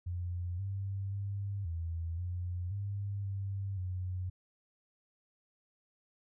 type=tone with pitch steps; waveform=sine; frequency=88.4 / 97.9 / 99.7 / 83.3 / 89.1 / 100.3 / 98.2 / 91.6 Hz; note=F2 / G2 / G2 / E2 / F2 / G2 / G2 / F#2; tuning=+22 / -2 / +30 / +19 / +35 / +40 / +4 / -17 cents; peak=-34 dBFS; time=0.06-4.3 s; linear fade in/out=10 ms; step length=530 ms; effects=none